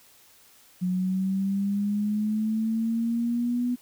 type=linear sweep; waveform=sine; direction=up; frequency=180.5 to 246.9 Hz; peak=-23 dBFS; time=0.81-3.76 s; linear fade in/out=20 ms; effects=white hiss -56 dBFS RMS until 3.81 s